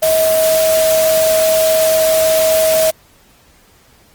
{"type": "tone in noise", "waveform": "sine", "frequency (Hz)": 638, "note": "D#5", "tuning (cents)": 43, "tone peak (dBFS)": -10, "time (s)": [0.02, 2.91], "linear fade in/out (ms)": 10, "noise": "white", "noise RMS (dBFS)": -19, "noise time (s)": [0.02, 2.91], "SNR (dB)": 6, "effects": ["pink hiss -49 dBFS RMS until 4.14 s", "Opus 24 kbps"]}